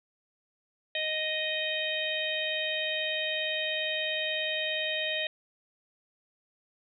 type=harmonic tone; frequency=622.3 Hz; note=D#5; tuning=in tune; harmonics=1 / 3 / 4 / 5 / 6; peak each=-35 / -35 / -35 / -35 / -35 dBFS; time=0.95-5.27 s; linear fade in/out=2 ms; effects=none